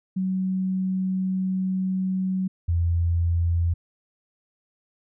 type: tone pair in turn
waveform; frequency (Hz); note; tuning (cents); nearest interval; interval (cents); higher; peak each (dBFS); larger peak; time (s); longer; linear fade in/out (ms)
sine; 187.7 / 85.07; F#3 / F2; +25 / -45; octave + major second; 1370; first; -22 / -19; second; 0.16-2.48 / 2.68-3.74; first; 10
effects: none